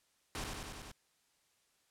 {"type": "noise with echo", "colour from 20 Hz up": "pink", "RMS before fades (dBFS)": -40, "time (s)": [0.35, 0.44], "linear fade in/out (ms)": 0, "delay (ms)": 95, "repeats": 5, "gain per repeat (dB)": -2, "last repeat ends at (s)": 0.915, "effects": ["white hiss -74 dBFS RMS until 1.9 s", "low-pass 10000 Hz 12 dB/octave"]}